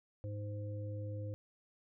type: harmonic tone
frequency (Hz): 103.6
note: G#2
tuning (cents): -4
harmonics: 1 / 3 / 5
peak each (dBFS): -39 / -51 / -48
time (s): 0.24-1.34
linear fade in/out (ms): 0
effects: none

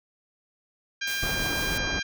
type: harmonic tone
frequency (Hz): 800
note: G5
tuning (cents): +35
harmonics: 2 / 3 / 4 / 5 / 6 / 7 / 8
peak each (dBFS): -30 / -34 / -36 / -38 / -40 / -41 / -42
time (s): 1.01-2.03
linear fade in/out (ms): 10
type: noise with tremolo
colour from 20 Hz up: white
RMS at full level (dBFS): -36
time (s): 1.07-1.78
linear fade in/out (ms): 5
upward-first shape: triangle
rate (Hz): 6.1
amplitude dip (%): 30
type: low-pass noise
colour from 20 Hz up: pink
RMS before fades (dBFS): -32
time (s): 1.22-2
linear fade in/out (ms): 10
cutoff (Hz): 1300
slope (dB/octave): 12
effects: none

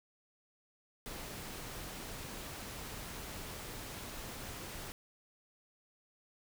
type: noise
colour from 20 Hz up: pink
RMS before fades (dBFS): -45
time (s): 1.06-4.92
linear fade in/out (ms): 0
effects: none

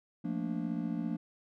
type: chord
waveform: triangle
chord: Bb major seventh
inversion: second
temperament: just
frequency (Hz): 174.81 / 218.5 / 233.1 / 291.4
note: F3 / A3 / Bb3 / D4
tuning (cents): +2 / -12 / 0 / -13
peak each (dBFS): -35 / -38 / -35 / -36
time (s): 0.24-1.17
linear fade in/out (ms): 10
effects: none

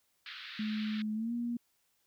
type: band-pass noise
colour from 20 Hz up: white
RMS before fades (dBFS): -46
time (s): 0.26-1.02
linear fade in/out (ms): 2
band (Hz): 1300 to 4200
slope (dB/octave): 48
type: tone with pitch glide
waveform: sine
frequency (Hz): 214.4 to 237.9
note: A3 to A#3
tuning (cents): -45 to +35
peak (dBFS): -32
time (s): 0.59-1.57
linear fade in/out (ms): 5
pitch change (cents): +180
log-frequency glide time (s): 1.14-1.33
effects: white hiss -75 dBFS RMS until 2.06 s

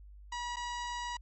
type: tone with dropouts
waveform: sawtooth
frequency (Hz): 966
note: B5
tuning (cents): -39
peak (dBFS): -32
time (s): 0.32-1.17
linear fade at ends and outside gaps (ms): 5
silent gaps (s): 0.56-0.567
effects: added 50 Hz sine -49 dBFS peak until 1.21 s + MP3 32 kbps

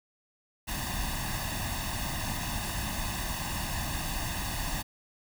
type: noise with comb filter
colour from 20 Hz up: pink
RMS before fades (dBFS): -33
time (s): 0.67-4.83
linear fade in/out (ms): 20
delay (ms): 1.1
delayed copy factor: +0.8
effects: none

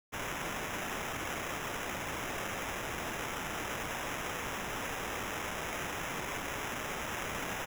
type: noise with sample-and-hold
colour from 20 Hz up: white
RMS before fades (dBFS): -38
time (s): 0.12-7.66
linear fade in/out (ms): 20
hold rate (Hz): 4410
effects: none

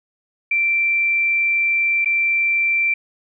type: tone with dropouts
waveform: sine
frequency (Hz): 2349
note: D7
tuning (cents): 0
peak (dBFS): -15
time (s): 0.51-2.94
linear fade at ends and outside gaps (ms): 5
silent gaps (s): 2.047-2.057
effects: none

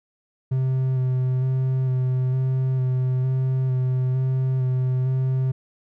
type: tone with vibrato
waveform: triangle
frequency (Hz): 129.5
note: C3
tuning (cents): -17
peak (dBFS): -17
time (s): 0.51-5.52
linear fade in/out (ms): 10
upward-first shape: square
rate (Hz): 1.1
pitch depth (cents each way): 16
effects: none

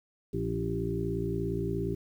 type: harmonic tone with a mistuned harmonic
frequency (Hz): 57.1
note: A#1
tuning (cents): -35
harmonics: 1 / 2 / 3 / 5 / 6 / 7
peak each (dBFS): -39 / -35 / -35 / -38 / -37 / -34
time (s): 0.33-1.95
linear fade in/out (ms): 10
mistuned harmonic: 7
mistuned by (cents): -25
effects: 10-bit

